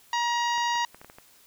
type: harmonic tone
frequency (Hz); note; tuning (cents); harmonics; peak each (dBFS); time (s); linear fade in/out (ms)
950; A#5; +33; 1 / 2 / 3 / 4 / 5 / 6 / 7; -25 / -31 / -35 / -37 / -39 / -41 / -42; 0.13-0.85; 2
type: clicks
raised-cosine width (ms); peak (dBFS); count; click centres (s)
0.5; -30; 7; 0.58 / 0.755 / 0.946 / 1.015 / 1.046 / 1.099 / 1.185
effects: white hiss -57 dBFS RMS until 1.46 s